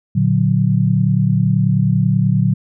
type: chord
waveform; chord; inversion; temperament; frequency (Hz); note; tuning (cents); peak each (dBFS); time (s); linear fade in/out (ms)
sine; Bb augmented; none; equal; 116.54 / 146.83 / 185; Bb2 / D3 / F#3; 0 / 0 / 0; -16; 0.15-2.54; 10
effects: none